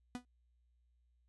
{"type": "tone with exponential decay", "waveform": "45% pulse", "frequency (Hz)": 246.9, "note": "B3", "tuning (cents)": 0, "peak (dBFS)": -36, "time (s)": [0.15, 0.25], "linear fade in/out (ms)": 0, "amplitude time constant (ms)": 21, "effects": ["added 60 Hz sine -70 dBFS peak until 1.28 s", "resampled to 24000 Hz"]}